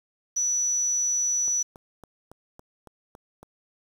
sine tone, 5920 Hz, F#8, in tune, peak -22 dBFS, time 0.36-1.63 s, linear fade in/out 10 ms
click train, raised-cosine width 1 ms, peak -31 dBFS, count 8, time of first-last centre 1.48-3.43 s, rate 3.59 Hz
effects 8-bit

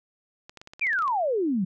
clicks, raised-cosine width 0.2 ms, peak -26 dBFS, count 11, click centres 0.495 / 0.573 / 0.615 / 0.674 / 0.735 / 0.795 / 0.869 / 0.931 / 0.989 / 1.023 / 1.079 s
sine exponential sweep, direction down, 2491 to 175 Hz, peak -22 dBFS, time 0.81-1.65 s, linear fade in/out 10 ms
effects none

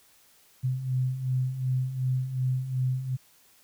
sine beating tone pair, 126.8 / 129.5 Hz, B2 / C3, +46 / -17 cents, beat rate 2.7 Hz, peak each -32 / -26 dBFS, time 0.63-3.17 s, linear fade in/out 20 ms, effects white hiss -60 dBFS RMS until 3.63 s

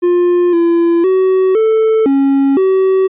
triangle tone with pitch steps, 352.8 / 339 / 376.3 / 441.1 / 274.6 / 380.2 Hz, F4 / E4 / F#4 / A4 / C#4 / F#4, +18 / +49 / +29 / +4 / -16 / +47 cents, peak -6 dBFS, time 0.02-3.08 s, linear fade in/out 20 ms, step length 510 ms, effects resampled to 8000 Hz

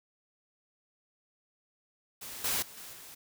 white noise with level steps, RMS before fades -43 / -31 / -50 / -46 / -49 dBFS, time 2.21-3.15 s, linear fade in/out 10 ms, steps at 2.44 / 2.62 / 2.77 / 2.93 s, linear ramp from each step 5 ms, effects none

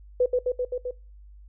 sine tone with echo, 497.9 Hz, B4, 14 cents sharp, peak -17 dBFS, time 0.2-0.26 s, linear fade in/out 5 ms, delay 130 ms, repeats 5, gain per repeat -2 dB, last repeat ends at 0.91 s, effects noise-tail reverb RT60 0.3 s tail -22 dB re dry + added 50 Hz sine -45 dBFS peak until 1.48 s

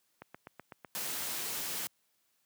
click train, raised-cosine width 0.5 ms, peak -30 dBFS, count 9, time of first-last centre 0.22-1.224 s, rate 7.97 Hz
white noise, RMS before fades -37 dBFS, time 0.95-1.87 s, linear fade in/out 0 ms
effects white hiss -75 dBFS RMS until 2.45 s + high-pass 100 Hz 12 dB/octave

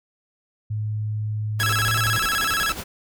sine tone with pitch glide, 106.9 to 110.16 Hz, A2 to A2, -49 to +3 cents, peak -23 dBFS, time 0.7-2.18 s, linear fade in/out 10 ms, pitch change +52 cents, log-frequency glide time 1.76-1.87 s
pink noise with tremolo, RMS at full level -30 dBFS, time 1.59-2.84 s, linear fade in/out 10 ms, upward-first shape triangle, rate 11 Hz, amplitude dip 65%
sawtooth tone with vibrato, 1478 Hz, F#6, 2 cents flat, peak -17 dBFS, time 1.6-2.72 s, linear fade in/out 0 ms, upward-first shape square, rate 16 Hz, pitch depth 200 cents each way
effects none

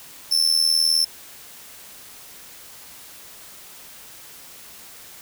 40% pulse tone with amplitude modulation, 5360 Hz, E8, 28 cents sharp, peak -12 dBFS, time 0.31-1.05 s, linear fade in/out 10 ms, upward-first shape sine, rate 79.7 Hz, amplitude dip 80%, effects white hiss -43 dBFS RMS until 5.21 s

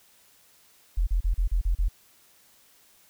sine tone bursts, 42.7 Hz, F1, 38 cents flat, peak -20 dBFS, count 7, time 0.97-1.886 s, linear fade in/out 10 ms, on 100 ms, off 36 ms, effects white hiss -59 dBFS RMS until 3.09 s

